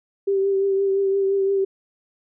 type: tone with vibrato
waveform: sine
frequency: 391.4 Hz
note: G4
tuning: 3 cents flat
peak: -17 dBFS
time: 0.27-1.65 s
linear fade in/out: 10 ms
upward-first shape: triangle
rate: 5.8 Hz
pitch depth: 29 cents each way
effects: none